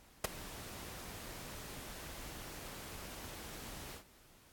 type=noise with ADSR envelope; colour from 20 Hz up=pink; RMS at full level=-29 dBFS; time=0.24-4.04 s; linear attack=5 ms; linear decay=15 ms; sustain=-19 dB; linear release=100 ms; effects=pink hiss -63 dBFS RMS until 4.52 s + AAC 64 kbps